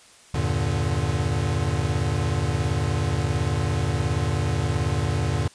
square chord, E half-diminished seventh, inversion none, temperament equal with one note detuned, 80.8 / 98 / 116.54 / 146.83 Hz, E2 / G2 / Bb2 / D3, -34 / 0 / 0 / 0 cents, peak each -28 dBFS, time 0.34-5.48 s, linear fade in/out 5 ms, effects white hiss -51 dBFS RMS until 5.54 s + resampled to 22050 Hz

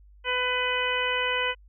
harmonic tone, 500 Hz, B4, 21 cents sharp, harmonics 1 / 2 / 3 / 4 / 5 / 6, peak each -31 / -31 / -31 / -31 / -31 / -31 dBFS, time 0.24-1.55 s, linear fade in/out 50 ms, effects added 50 Hz sine -50 dBFS peak until 1.68 s

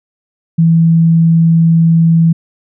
sine tone, 164.9 Hz, E3, 1 cent sharp, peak -5 dBFS, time 0.58-2.33 s, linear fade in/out 10 ms, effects none

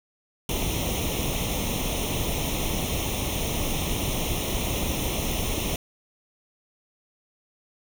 pink noise with comb filter, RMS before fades -27 dBFS, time 0.49-5.76 s, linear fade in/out 2 ms, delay 0.32 ms, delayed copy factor +0.85, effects none

